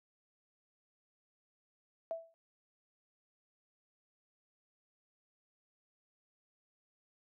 sine tone with exponential decay, 659.3 Hz, E5, in tune, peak -32 dBFS, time 2.11-2.34 s, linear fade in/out 0 ms, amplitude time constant 50 ms, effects high-pass 300 Hz 12 dB/octave

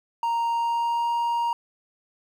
triangle tone with pitch glide, 931 to 939.6 Hz, A#5 to A#5, -2 to +13 cents, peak -20 dBFS, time 0.23-1.53 s, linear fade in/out 2 ms, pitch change +15 cents, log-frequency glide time 0.51-1.1 s, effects 10-bit

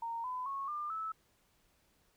sine tone with pitch steps, 924 / 1007.6 / 1098.8 / 1198.3 / 1306.7 Hz, A#5 / B5 / C#6 / D6 / E6, -16 / +34 / -16 / +34 / -16 cents, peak -36 dBFS, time 0.02-1.12 s, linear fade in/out 5 ms, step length 220 ms, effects pink hiss -72 dBFS RMS until 2.16 s

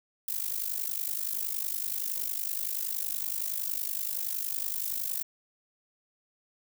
violet noise with amplitude modulation, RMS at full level -29 dBFS, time 0.28-5.23 s, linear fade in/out 5 ms, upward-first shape sine, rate 50.7 Hz, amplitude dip 85%, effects none

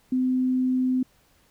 sine tone, 256 Hz, C4, 38 cents flat, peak -20 dBFS, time 0.12-1.03 s, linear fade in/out 5 ms, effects pink hiss -62 dBFS RMS until 1.5 s

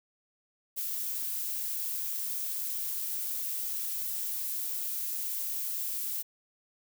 violet noise with high-pass filter sweep, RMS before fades -34 dBFS, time 0.76-6.23 s, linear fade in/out 20 ms, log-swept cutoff 1200 to 250 Hz, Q 0.94, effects none

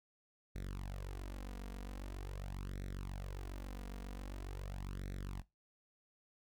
sawtooth tone with flanger, 47.36 Hz, F#1, 41 cents sharp, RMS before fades -44 dBFS, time 0.55-5.42 s, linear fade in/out 10 ms, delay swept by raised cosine 0.5 to 4.3 ms, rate 0.44 Hz, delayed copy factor +0.8, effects noise-tail reverb RT60 0.2 s tail -19 dB re dry

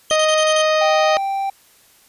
25% pulse tone bursts, 3136 Hz, G7, in tune, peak -17 dBFS, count 6, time 0.1-0.619 s, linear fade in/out 2 ms, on 59 ms, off 33 ms
harmonic tone, 622.3 Hz, D#5, in tune, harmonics 1 / 2 / 3 / 4 / 5 / 6 / 7 / 8 / 10, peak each -15 / -21 / -25 / -27 / -29 / -31 / -32 / -33 / -35 dBFS, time 0.11-1.17 s, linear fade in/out 0 ms
triangle tone, 784 Hz, G5, in tune, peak -17 dBFS, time 0.81-1.5 s, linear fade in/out 5 ms
effects white hiss -52 dBFS RMS until 2.08 s + resampled to 32000 Hz

